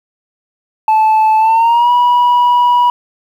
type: tone with pitch glide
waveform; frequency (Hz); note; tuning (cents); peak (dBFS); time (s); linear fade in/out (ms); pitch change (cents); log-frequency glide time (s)
sine; 872 to 973.1; A5 to B5; -16 to -26; -4; 0.88-2.9; 2; +190; 1.38-1.91
effects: tanh soft clip ceiling -6 dBFS + 7-bit